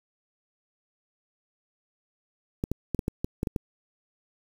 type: clicks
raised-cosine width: 3 ms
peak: -14 dBFS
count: 9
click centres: 2.639 / 2.716 / 2.947 / 2.992 / 3.081 / 3.245 / 3.431 / 3.472 / 3.562 s
effects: 7-bit